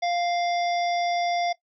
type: harmonic tone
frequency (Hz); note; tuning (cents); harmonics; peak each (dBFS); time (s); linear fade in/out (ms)
698; F5; -1; 1 / 3 / 5 / 7 / 8; -23 / -33 / -37 / -40 / -41; 0.02-1.53; 10
effects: noise-tail reverb RT60 0.1 s tail -17 dB re dry